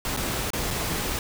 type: noise with dropouts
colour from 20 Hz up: pink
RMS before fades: -28 dBFS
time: 0.05-1.19 s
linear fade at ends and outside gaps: 1 ms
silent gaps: 0.165-0.172 / 0.504-0.533 / 0.705-0.709 s
effects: none